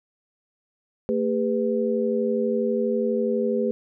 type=tone cluster; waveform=sine; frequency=226.9 / 404.3 / 496.5 Hz; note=A#3 / G#4 / B4; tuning=-47 / -46 / +9 cents; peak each=-25 dBFS; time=1.09-3.71 s; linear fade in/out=0 ms; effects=none